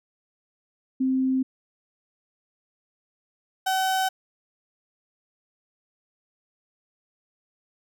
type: tone pair in turn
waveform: sine / 35% pulse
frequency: 261.6 / 759.4 Hz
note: C4 / F#5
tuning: 0 / +45 cents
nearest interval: octave + tritone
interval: 1845 cents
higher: second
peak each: -20 dBFS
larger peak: neither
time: 1-1.43 / 3.66-4.09 s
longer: neither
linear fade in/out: 10 ms
effects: none